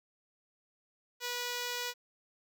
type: tone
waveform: 5% pulse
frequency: 487.7 Hz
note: B4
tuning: 22 cents flat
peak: -23 dBFS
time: 1.2-1.94 s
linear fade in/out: 50 ms
effects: none